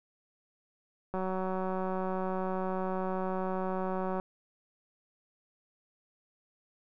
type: click train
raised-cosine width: 1 ms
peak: -21 dBFS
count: 573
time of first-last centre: 1.14-4.199 s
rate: 187 Hz
effects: none